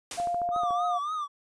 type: noise with exponential decay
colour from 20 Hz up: white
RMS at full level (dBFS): -33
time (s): 0.11-0.48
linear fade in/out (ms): 2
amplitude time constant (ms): 80
type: tone with pitch glide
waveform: sine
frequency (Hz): 698.5 to 710.3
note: F5 to F5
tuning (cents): 0 to +29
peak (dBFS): -26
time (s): 0.17-0.99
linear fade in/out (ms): 20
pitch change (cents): +29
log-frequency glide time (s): 0.32-0.87
type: click train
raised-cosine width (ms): 1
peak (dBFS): -26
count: 8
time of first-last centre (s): 0.2-0.707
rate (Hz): 13.8
type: tone with vibrato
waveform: triangle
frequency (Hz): 1200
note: D6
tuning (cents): +37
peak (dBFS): -27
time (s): 0.51-1.28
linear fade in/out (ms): 50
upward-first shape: triangle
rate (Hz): 3.6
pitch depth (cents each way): 110
effects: resampled to 22050 Hz